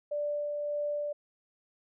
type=tone with tremolo; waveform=sine; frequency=587.3 Hz; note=D5; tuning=in tune; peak=-29 dBFS; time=0.11-1.13 s; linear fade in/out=10 ms; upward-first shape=sine; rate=1.7 Hz; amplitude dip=25%; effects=none